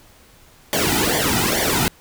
pink noise with flanger, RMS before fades -19 dBFS, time 0.73-1.88 s, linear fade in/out 0 ms, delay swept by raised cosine 0.75 to 1.85 ms, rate 2.3 Hz, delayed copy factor -0.85, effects pink hiss -50 dBFS RMS until 2 s

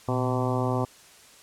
harmonic tone with a mistuned harmonic, 127.5 Hz, C3, 44 cents flat, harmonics 1 / 2 / 3 / 4 / 5 / 6 / 7 / 8 / 9, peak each -27 / -30 / -32 / -33 / -34 / -35 / -35 / -36 / -37 dBFS, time 0.08-0.85 s, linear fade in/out 5 ms, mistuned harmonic 1, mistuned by -110 cents, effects white hiss -52 dBFS RMS until 1.42 s + low-pass 10000 Hz 12 dB/octave

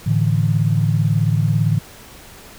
sine chord, A suspended fourth, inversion none, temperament equal with one note detuned, 109.56 / 146.83 / 164.81 Hz, A2 / D3 / E3, -7 / 0 / 0 cents, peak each -17 / -18 / -20 dBFS, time 0.06-1.79 s, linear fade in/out 10 ms, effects pink hiss -41 dBFS RMS until 2.58 s

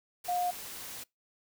sine tone in noise, 714 Hz, F5, 38 cents sharp, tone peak -28 dBFS, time 0.28-0.51 s, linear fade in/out 10 ms, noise white, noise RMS -43 dBFS, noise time 0.24-1.04 s, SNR +12 dB, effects noise-tail reverb RT60 0.2 s tail -25 dB re dry

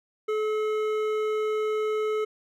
sine tone with hard clipping, 430 Hz, A4, 40 cents flat, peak -26 dBFS, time 0.28-2.25 s, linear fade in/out 10 ms, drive 11 dB, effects none

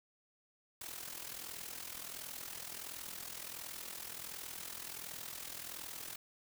white noise with amplitude modulation, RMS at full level -43 dBFS, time 0.81-6.16 s, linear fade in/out 5 ms, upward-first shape sine, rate 41.4 Hz, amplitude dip 70%, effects none

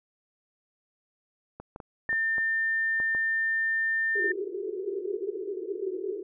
clicks, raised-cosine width 1 ms, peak -26 dBFS, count 8, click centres 1.6 / 1.761 / 1.802 / 2.091 / 2.129 / 2.382 / 3.001 / 3.149 s
sine tone, 1800 Hz, A6, 39 cents sharp, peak -24 dBFS, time 2.09-4.32 s, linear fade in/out 5 ms
white band-pass noise, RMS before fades -33 dBFS, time 4.15-6.23 s, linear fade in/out 10 ms, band 360 to 420 Hz, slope 96 dB/octave
effects none

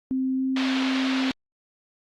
sine tone with pitch glide, 261.6 to 263.4 Hz, C4 to C4, 0 to +12 cents, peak -22 dBFS, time 0.11-1.31 s, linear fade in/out 0 ms, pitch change +12 cents, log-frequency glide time 0.36-0.42 s
white band-pass noise, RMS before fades -31 dBFS, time 0.56-1.32 s, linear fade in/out 5 ms, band 440 to 3800 Hz, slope 24 dB/octave
effects Opus 48 kbps

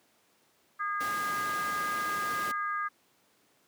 harmonic tone, 408.2 Hz, G#4, 30 cents flat, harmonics 3 / 4 / 5, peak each -31 / -35 / -44 dBFS, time 0.79-2.89 s, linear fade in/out 20 ms
pink noise, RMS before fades -39 dBFS, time 1-2.52 s, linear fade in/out 10 ms
effects pink hiss -67 dBFS RMS until 3.67 s + high-pass 200 Hz 12 dB/octave

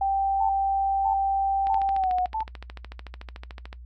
sine tone with pitch glide, 783 to 730.6 Hz, G5 to F#5, -2 to -22 cents, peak -21 dBFS, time 0.01-2.26 s, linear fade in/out 5 ms, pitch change -120 cents, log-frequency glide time 1.95-2.13 s
sine tone bursts, 880 Hz, A5, in tune, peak -25 dBFS, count 4, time 0.4-2.434 s, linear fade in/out 10 ms, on 96 ms, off 550 ms
click train, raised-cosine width 0.3 ms, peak -23 dBFS, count 29, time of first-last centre 1.67-3.729 s, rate 13.6 Hz
effects noise-tail reverb RT60 0.1 s tail -18 dB re dry + added 60 Hz sine -40 dBFS peak until 3.85 s

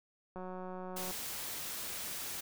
click train, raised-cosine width 1 ms, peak -31 dBFS, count 139, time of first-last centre 0.36-1.11 s, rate 184 Hz
white noise, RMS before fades -41 dBFS, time 0.96-2.41 s, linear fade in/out 10 ms
effects none

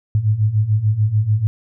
sine beating tone pair, 103 / 109.8 Hz, G#2 / A2, -14 / -3 cents, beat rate 6.8 Hz, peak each -19 / -15 dBFS, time 0.15-1.47 s, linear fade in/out 0 ms, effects none

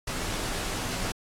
pink noise with comb filter, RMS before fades -31 dBFS, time 0.07-1.12 s, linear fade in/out 5 ms, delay 14 ms, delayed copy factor -0.6, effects low-pass 10000 Hz 12 dB/octave + AAC 64 kbps

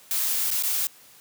blue noise with dropouts, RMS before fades -25 dBFS, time 0.11-0.87 s, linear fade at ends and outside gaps 1 ms, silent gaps 0.505-0.513 / 0.625-0.635 s, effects white hiss -52 dBFS RMS until 1.2 s + high-pass 80 Hz 12 dB/octave

